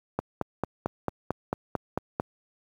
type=click train; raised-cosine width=1 ms; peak=-12 dBFS; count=10; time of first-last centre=0.19-2.199 s; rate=4.48 Hz; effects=high-pass 80 Hz 12 dB/octave + 9-bit

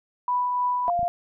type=tone with tremolo; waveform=sine; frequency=987.8 Hz; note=B5; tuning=in tune; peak=-20 dBFS; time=0.28-0.9 s; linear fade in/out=2 ms; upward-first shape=triangle; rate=3.3 Hz; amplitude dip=30%
type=tone; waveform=sine; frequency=698.5 Hz; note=F5; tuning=in tune; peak=-21 dBFS; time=0.88-1.08 s; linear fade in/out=0 ms
type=clicks; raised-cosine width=5 ms; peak=-36 / -26 / -27 dBFS; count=3; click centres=0.884 / 0.993 / 1.03 s
effects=none

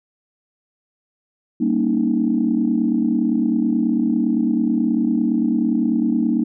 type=chord; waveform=sine; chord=Eb dominant seventh; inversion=first; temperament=equal with one note detuned; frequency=196 / 233.1 / 281.5 / 311.1 Hz; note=G3 / Bb3 / Db4 / Eb4; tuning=0 / 0 / +27 / 0 cents; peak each=-24 / -18 / -23 / -21 dBFS; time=1.6-6.44 s; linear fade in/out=10 ms; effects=tanh soft clip ceiling -6 dBFS

